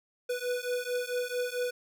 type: beating tone pair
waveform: square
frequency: 490.8 / 495.3 Hz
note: B4 / B4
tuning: -11 / +5 cents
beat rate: 4.5 Hz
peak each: -34 / -34 dBFS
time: 0.29-1.71 s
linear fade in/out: 10 ms
effects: none